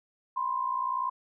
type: tone pair together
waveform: sine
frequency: 987.8 / 1048.2 Hz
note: B5 / C6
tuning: 0 / +3 cents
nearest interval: minor second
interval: 103 cents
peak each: -32 / -29 dBFS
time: 0.36-1.1 s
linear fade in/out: 10 ms
effects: none